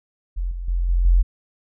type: tone with level steps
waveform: sine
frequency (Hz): 43.65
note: F1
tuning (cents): 0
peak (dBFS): -21 / -26 / -18 / -15 / -11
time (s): 0.36-1.23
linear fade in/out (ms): 20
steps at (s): 0.51 / 0.68 / 0.89 / 1.05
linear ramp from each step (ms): 5
effects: none